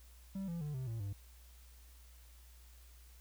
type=tone with pitch steps; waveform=triangle; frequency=193.9 / 169.78 / 148.66 / 130.16 / 113.97 / 99.79 Hz; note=G3 / F3 / D3 / C3 / A#2 / G2; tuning=-19 / -49 / +21 / -9 / -39 / +31 cents; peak=-36 dBFS; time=0.35-1.13 s; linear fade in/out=5 ms; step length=130 ms; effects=added 60 Hz sine -56 dBFS peak until 3.2 s + white hiss -65 dBFS RMS until 3.2 s